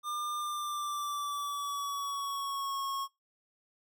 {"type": "tone with pitch glide", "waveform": "square", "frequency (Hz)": [1200, 1094.1], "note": ["D6", "C#6"], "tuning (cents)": [37, -23], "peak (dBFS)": -34, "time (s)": [0.03, 3.08], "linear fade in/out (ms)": 50, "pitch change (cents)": -160, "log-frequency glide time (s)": [0.38, 2.83], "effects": ["noise-tail reverb RT60 0.2 s tail -23 dB re dry"]}